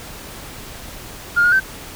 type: tone with pitch steps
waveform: sine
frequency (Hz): 1412 / 1435 / 1547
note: F6 / F6 / G6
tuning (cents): +19 / +47 / -23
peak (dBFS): -10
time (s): 1.36-1.603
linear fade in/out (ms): 20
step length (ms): 81
effects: tanh soft clip ceiling -6 dBFS + pink hiss -35 dBFS RMS until 1.95 s